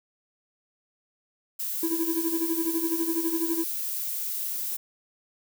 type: noise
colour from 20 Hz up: violet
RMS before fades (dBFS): -31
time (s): 1.59-4.77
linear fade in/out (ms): 10
type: tone with tremolo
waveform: triangle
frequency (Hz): 330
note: E4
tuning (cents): +2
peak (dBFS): -21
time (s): 1.83-3.64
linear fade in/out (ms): 2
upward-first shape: sine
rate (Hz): 12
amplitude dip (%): 75
effects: none